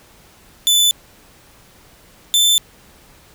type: tone pair in turn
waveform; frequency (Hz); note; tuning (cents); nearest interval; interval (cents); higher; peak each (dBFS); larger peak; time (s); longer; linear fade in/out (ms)
sawtooth; 3503 / 3538; A7 / A7; -8 / +9; unison; 17; second; -8; neither; 0.67-0.91 / 2.34-2.58; neither; 0
effects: pink hiss -48 dBFS RMS until 3.34 s